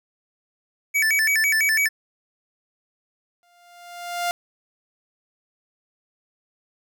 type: tone with vibrato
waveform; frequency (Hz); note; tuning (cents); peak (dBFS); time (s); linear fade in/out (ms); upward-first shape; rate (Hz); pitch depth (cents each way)
square; 2000; B6; +21; -18; 0.94-1.89; 20; square; 6; 220
type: tone with exponential growth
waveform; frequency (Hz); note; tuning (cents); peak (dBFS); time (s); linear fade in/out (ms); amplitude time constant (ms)
sawtooth; 700; F5; +4; -17; 3.43-4.31; 0; 190
effects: none